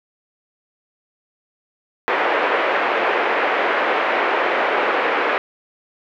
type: band-pass noise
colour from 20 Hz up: pink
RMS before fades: -19 dBFS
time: 2.08-5.38 s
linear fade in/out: 0 ms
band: 400 to 2400 Hz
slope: 24 dB/octave
effects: none